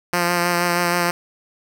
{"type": "tone with vibrato", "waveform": "5% pulse", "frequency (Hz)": 174.61, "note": "F3", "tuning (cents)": 0, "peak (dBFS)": -6, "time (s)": [0.13, 1.11], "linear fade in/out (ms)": 2, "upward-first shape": "sine", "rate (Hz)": 6.3, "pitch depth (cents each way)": 19, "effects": []}